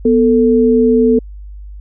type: tone pair together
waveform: sine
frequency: 246.3 / 444 Hz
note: B3 / A4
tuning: -5 / +16 cents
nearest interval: minor seventh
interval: 1021 cents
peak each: -10 dBFS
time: 0.05-1.19 s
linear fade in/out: 5 ms
effects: added 50 Hz sine -28 dBFS peak until 1.8 s